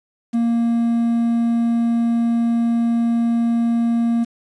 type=tone with quantisation; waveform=triangle; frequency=233 Hz; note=A#3; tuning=1 cent flat; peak=-13 dBFS; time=0.33-4.25 s; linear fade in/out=20 ms; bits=7; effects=resampled to 22050 Hz